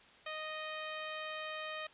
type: tone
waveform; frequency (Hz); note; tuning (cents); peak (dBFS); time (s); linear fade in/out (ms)
10% pulse; 621; D#5; -3; -31; 0.26-1.87; 5
effects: white hiss -60 dBFS RMS until 1.93 s + resampled to 8000 Hz